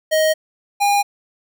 square tone pair in turn, 627 / 811.5 Hz, D#5 / G#5, +13 / -40 cents, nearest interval major third, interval 447 cents, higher second, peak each -14 dBFS, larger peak neither, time 0.11-0.34 / 0.8-1.03 s, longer neither, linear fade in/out 20 ms, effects none

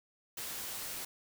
white noise, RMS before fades -41 dBFS, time 0.37-1.05 s, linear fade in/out 5 ms, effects none

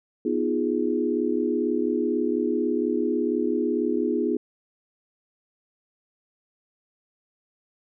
sine chord, F half-diminished seventh, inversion second, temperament equal, 246.9 / 311.1 / 349.2 / 415.3 Hz, Cb4 / Eb4 / F4 / Ab4, 0 / 0 / 0 / 0 cents, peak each -27 dBFS, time 0.25-4.37 s, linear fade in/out 5 ms, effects none

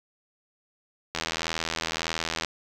click train, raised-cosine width 0.2 ms, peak -10 dBFS, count 107, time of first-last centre 1.15-2.447 s, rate 81.7 Hz, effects 8-bit

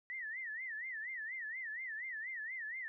sine tone with vibrato, 1902 Hz, A#6, 34 cents sharp, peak -40 dBFS, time 0.1-2.88 s, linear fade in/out 0 ms, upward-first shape sine, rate 4.2 Hz, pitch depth 180 cents each way, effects none

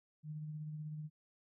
sine tone with tremolo, 152.7 Hz, D#3, 32 cents flat, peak -40 dBFS, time 0.23-1.1 s, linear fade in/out 50 ms, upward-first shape sine, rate 16 Hz, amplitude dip 30%, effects none

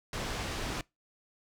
pink low-pass noise, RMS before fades -36 dBFS, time 0.13-0.81 s, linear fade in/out 2 ms, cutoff 6300 Hz, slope 12 dB/octave, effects noise-tail reverb RT60 0.2 s tail -23 dB re dry

